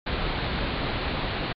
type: low-pass noise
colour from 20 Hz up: pink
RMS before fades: -28 dBFS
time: 0.06-1.53 s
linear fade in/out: 10 ms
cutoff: 4400 Hz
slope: 96 dB/octave
effects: MP3 64 kbps